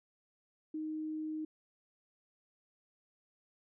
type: tone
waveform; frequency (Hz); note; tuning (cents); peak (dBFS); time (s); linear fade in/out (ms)
sine; 311.1; D#4; 0; -36; 0.74-1.45; 5
effects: none

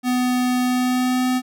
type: tone with pitch glide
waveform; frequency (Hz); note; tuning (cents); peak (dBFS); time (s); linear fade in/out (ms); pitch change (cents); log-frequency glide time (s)
square; 249.8 to 253.6; B3 to B3; +20 to +46; -18; 0.03-1.42; 50; +26; 0.6-1.28
effects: none

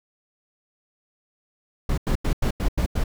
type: noise bursts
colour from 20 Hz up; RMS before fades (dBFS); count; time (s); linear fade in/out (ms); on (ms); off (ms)
brown; -21; 7; 1.89-3.039; 5; 87; 90
effects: none

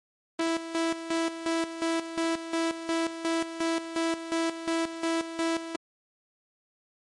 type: tone with tremolo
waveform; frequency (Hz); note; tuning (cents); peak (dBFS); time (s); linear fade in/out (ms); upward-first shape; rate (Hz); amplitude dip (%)
sawtooth; 329.6; E4; 0; -21; 0.39-5.76; 5; square; 2.8; 70
effects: low-pass 9000 Hz 12 dB/octave + MP3 48 kbps

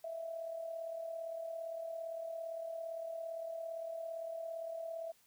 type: tone with amplitude modulation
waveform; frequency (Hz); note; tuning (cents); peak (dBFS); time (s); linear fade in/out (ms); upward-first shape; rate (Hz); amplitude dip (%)
sine; 659.3; E5; 0; -37; 0.04-5.12; 5; sine; 37.6; 55
effects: white hiss -69 dBFS RMS until 5.26 s

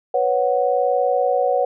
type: chord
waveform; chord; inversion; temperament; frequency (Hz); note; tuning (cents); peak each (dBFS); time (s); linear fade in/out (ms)
sine; B suspended second; none; equal; 493.9 / 554.4 / 740; B4 / C#5 / F#5; 0 / 0 / 0; -20; 0.14-1.65; 5
effects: none

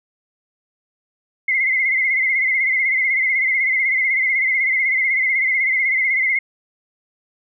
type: tone with vibrato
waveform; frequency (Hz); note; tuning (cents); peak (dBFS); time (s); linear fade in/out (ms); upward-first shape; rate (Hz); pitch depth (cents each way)
sine; 2093; C7; 0; -15; 1.48-6.39; 5; sine; 16; 68
effects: none

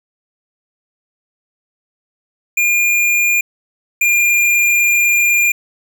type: tone pair in turn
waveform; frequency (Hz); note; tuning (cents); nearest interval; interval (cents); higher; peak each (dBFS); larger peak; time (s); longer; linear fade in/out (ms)
square; 2414 / 2404; D7 / D7; +47 / +40; unison; 7; first; -12 / -11; second; 2.57-3.41 / 4.01-5.52; second; 5
effects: none

